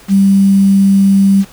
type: tone with quantisation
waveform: sine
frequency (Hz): 196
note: G3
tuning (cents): 0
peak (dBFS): -5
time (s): 0.08-1.45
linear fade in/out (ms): 50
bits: 5
effects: pink hiss -40 dBFS RMS until 1.52 s